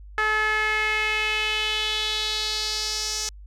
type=tone with band-pass filter sweep; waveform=sawtooth; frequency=430 Hz; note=A4; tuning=40 cents flat; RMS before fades=-25 dBFS; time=0.18-3.29 s; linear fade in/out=0 ms; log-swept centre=1600 to 6000 Hz; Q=3.2; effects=added 50 Hz sine -40 dBFS peak until 3.46 s